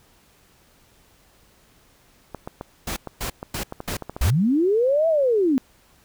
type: clicks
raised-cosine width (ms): 1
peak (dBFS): -17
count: 12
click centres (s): 2.347 / 2.475 / 2.611 / 3.073 / 3.429 / 3.724 / 3.804 / 3.886 / 3.937 / 4.023 / 4.096 / 4.165
type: noise bursts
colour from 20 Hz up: pink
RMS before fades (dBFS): -28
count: 5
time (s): 2.87-4.305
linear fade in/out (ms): 5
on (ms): 95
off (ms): 240
type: linear two-way sweep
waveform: sine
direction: up then down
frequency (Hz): 49 to 667 to 246.3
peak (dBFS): -16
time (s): 4.21-5.58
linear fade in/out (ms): 0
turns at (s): 5.08
effects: pink hiss -57 dBFS RMS until 6.04 s